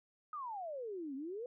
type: exponential two-way sweep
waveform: sine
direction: down then up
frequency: 1273 to 259.9 to 507 Hz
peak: -40 dBFS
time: 0.33-1.46 s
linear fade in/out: 2 ms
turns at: 1.15 s
effects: none